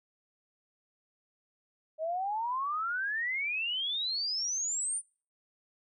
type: exponential sweep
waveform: sine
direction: up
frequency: 616 to 9397 Hz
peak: -30 dBFS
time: 1.98-5.02 s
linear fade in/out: 50 ms
effects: noise-tail reverb RT60 0.4 s tail -25 dB re dry